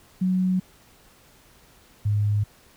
sine tone pair in turn, 185 / 103.83 Hz, F#3 / G#2, 0 / 0 cents, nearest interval minor seventh, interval 1000 cents, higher first, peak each -19 dBFS, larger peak neither, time 0.21-0.6 / 2.05-2.44 s, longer neither, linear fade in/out 10 ms, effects pink hiss -55 dBFS RMS until 2.76 s

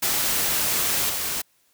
white noise with level steps, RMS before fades -23 / -27 dBFS, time 0.02-1.42 s, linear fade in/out 10 ms, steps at 1.09 s, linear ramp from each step 10 ms, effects white hiss -64 dBFS RMS until 1.73 s

